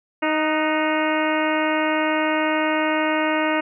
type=harmonic tone with a mistuned harmonic; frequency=311.1 Hz; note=D#4; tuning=in tune; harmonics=1 / 2 / 3 / 4 / 5 / 6 / 7 / 8 / 9; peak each=-23 / -24 / -26 / -29 / -29 / -29 / -30 / -33 / -33 dBFS; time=0.22-3.61 s; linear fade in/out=10 ms; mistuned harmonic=5; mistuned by=-52 cents; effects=none